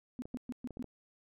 sine tone bursts, 247.7 Hz, B3, 5 cents sharp, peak -36 dBFS, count 5, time 0.19-0.825 s, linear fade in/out 0 ms, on 31 ms, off 120 ms
clicks, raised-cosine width 2 ms, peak -32 dBFS, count 5, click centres 0.255 / 0.346 / 0.707 / 0.771 / 0.843 s
effects none

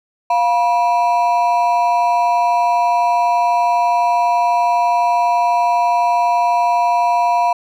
triangle ring-modulated tone, 835 Hz, G#5, 9 cents sharp, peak -7 dBFS, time 0.3-7.53 s, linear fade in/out 5 ms, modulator 134 Hz, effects none

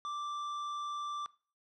sine tone with tanh clipping, 1174.7 Hz, D6, in tune, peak -38 dBFS, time 0.05-1.26 s, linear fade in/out 0 ms, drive 12 dB, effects noise-tail reverb RT60 0.4 s tail -20 dB re dry + low-pass 6000 Hz 12 dB/octave

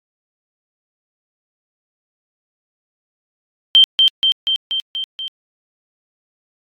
sine tone with echo, 3136 Hz, G7, in tune, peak -5 dBFS, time 3.75-3.84 s, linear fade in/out 0 ms, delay 240 ms, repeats 6, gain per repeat -3 dB, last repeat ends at 5.28 s, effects AAC 64 kbps

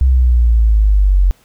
sine exponential sweep, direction down, 66.3 to 45.15 Hz, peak -7 dBFS, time 0.01-1.31 s, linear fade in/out 0 ms, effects pink hiss -52 dBFS RMS until 1.44 s

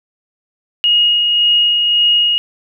sine tone with tremolo, 2874 Hz, F7, 49 cents sharp, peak -8 dBFS, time 0.84-2.38 s, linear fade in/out 0 ms, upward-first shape sine, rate 1.8 Hz, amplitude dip 30%, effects none

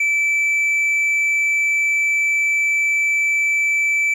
triangle tone with tanh clipping, 2318 Hz, D7, 23 cents flat, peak -16 dBFS, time 0-4.14 s, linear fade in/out 5 ms, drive 8 dB, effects none

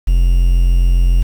triangle tone with quantisation, 43.65 Hz, F1, in tune, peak -6 dBFS, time 0.07-1.23 s, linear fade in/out 10 ms, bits 6, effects none

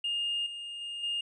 triangle tone with level steps, 2830 Hz, F7, 22 cents sharp, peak -26 / -36 / -34 / -27 dBFS, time 0.04-1.21 s, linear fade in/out 5 ms, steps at 0.46 / 0.81 / 1.03 s, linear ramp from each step 5 ms, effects tanh soft clip ceiling -25 dBFS + resampled to 22050 Hz

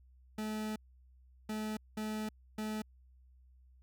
40% pulse tone bursts at uneven times, 215.5 Hz, A3, 36 cents flat, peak -35 dBFS, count 4, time 0.38-0.76 / 1.49-1.77 / 1.97-2.29 / 2.58-2.82 s, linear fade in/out 5 ms, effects added 63 Hz sine -59 dBFS peak until 3.82 s

